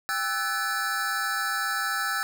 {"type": "tone cluster", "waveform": "square", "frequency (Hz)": [794, 1319, 1504, 1732], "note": ["G5", "E6", "F#6", "A6"], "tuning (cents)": [22, 1, 28, -28], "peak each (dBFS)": [-37, -31, -32, -31], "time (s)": [0.09, 2.23], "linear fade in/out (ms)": 0, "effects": []}